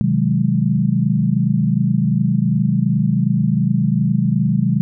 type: chord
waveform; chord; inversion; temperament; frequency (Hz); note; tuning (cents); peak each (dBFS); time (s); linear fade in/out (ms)
sine; Ab dominant seventh; first; equal with one note detuned; 128.27 / 155.56 / 185 / 207.7; C3 / Eb3 / Gb3 / Ab3; -34 / 0 / 0 / 0; -19; 0.01-4.81; 0
effects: none